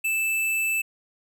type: tone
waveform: square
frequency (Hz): 2638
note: E7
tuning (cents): +1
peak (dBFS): -23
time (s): 0.04-0.82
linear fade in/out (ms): 10
effects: none